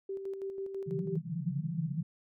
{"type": "tone with tremolo", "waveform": "sine", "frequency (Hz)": 389.4, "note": "G4", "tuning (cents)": -12, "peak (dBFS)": -34, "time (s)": [0.09, 1.17], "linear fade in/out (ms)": 5, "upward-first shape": "square", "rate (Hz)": 6.1, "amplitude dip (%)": 45}
{"type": "band-pass noise", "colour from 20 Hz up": "white", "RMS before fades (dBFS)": -35, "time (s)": [0.86, 2.03], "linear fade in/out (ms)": 10, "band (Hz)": [140, 180], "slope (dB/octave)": 96}
{"effects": []}